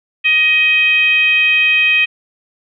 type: tone with frequency modulation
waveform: sine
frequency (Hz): 2518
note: D#7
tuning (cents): +20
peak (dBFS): -9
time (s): 0.24-2.06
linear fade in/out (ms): 20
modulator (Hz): 638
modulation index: 0.65
effects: none